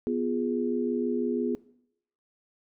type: chord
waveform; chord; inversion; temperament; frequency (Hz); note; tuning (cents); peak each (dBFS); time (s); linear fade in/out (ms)
sine; F diminished; second; equal; 246.9 / 349.2 / 415.3; Cb4 / F4 / Ab4; 0 / 0 / 0; -28 / -31 / -30; 0.07-1.55; 0
effects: noise-tail reverb RT60 0.7 s tail -20 dB re dry